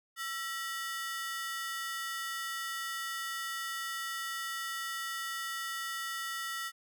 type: ring-modulated tone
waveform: sawtooth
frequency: 1628 Hz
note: G#6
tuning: 35 cents flat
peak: -29 dBFS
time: 0.16-6.72 s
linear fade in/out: 50 ms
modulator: 290 Hz
effects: none